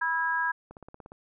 harmonic tone, 327.1 Hz, E4, 13 cents flat, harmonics 3 / 4 / 5, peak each -29 / -37 / -27 dBFS, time 0.01-0.52 s, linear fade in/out 10 ms
click train, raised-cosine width 1 ms, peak -31 dBFS, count 8, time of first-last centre 0.71-1.119 s, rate 17.1 Hz
effects none

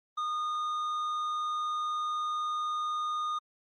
sine tone with tanh clipping, 1226 Hz, D#6, 26 cents flat, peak -31 dBFS, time 0.17-3.39 s, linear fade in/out 10 ms, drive 7 dB, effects Opus 32 kbps

